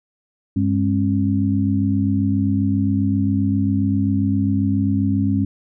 sine tone cluster, 98.5 / 203.9 / 271.4 Hz, G2 / G#3 / C#4, +9 / -32 / -36 cents, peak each -20 dBFS, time 0.56-5.45 s, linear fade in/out 5 ms, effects none

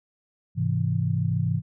sine chord, Ab augmented, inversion none, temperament equal, 103.83 / 130.81 / 164.81 Hz, Ab2 / C3 / E3, 0 / 0 / 0 cents, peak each -26 dBFS, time 0.55-1.62 s, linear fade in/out 50 ms, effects none

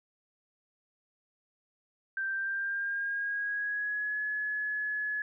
sine tone with pitch glide, 1568 to 1700.1 Hz, G6 to G#6, 0 to +40 cents, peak -30 dBFS, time 2.17-5.22 s, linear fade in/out 2 ms, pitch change +140 cents, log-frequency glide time 2.29-4.21 s, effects none

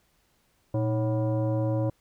sine tone with frequency modulation, 117 Hz, A#2, 7 cents sharp, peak -23 dBFS, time 0.74-1.9 s, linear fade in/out 5 ms, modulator 433 Hz, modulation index 0.98, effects pink hiss -68 dBFS RMS until 2 s

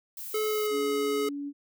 violet noise, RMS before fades -39 dBFS, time 0.17-0.67 s, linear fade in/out 2 ms
square tone with pitch glide, 430 to 422.9 Hz, A4 to G#4, -40 to +31 cents, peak -27 dBFS, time 0.34-1.29 s, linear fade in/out 5 ms, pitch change -29 cents, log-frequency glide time 0.44-0.72 s
sine tone, 285 Hz, C#4, 48 cents sharp, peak -32 dBFS, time 0.7-1.53 s, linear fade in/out 50 ms
effects none

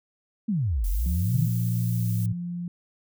sine exponential two-way sweep, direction down then up, 234 to 42 to 176.2 Hz, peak -22 dBFS, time 0.48-1.48 s, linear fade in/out 10 ms, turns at 0.88 s
violet noise, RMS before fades -40 dBFS, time 0.84-2.26 s, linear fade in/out 2 ms
sine tone, 174.61 Hz, F3, in tune, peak -29 dBFS, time 1.06-2.68 s, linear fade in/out 2 ms
sine tone with pitch glide, 116.54 to 110.57 Hz, A#2 to A2, 0 to +9 cents, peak -23 dBFS, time 1.34-2.33 s, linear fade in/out 10 ms, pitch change -91 cents, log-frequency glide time 1.98-2.12 s
effects none

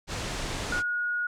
pink low-pass noise, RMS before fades -33 dBFS, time 0.07-0.83 s, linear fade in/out 50 ms, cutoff 8100 Hz, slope 24 dB/octave
sine tone, 1446 Hz, F#6, 40 cents flat, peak -26 dBFS, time 0.72-1.27 s, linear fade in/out 5 ms
effects none

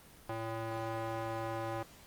square tone with band-pass filter, 112.9 Hz, A2, 45 cents sharp, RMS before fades -38 dBFS, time 0.29-1.83 s, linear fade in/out 5 ms, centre 800 Hz, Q 1.1, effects pink hiss -57 dBFS RMS until 2.06 s + Opus 24 kbps

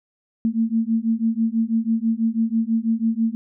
sine beating tone pair, 223 / 229.1 Hz, A3 / A#3, +23 / -30 cents, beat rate 6.1 Hz, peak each -21 dBFS, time 0.45-3.35 s, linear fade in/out 0 ms, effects none

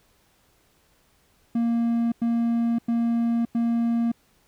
triangle tone bursts, 233.1 Hz, A#3, in tune, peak -18 dBFS, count 4, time 1.55-4.118 s, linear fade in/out 5 ms, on 570 ms, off 96 ms, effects pink hiss -63 dBFS RMS until 4.47 s

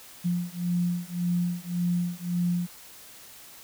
sine beating tone pair, 174.61 / 176.41 Hz, F3 / F3, 0 / +18 cents, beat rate 1.8 Hz, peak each -28 dBFS, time 0.24-2.67 s, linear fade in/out 20 ms, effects white hiss -48 dBFS RMS until 3.63 s

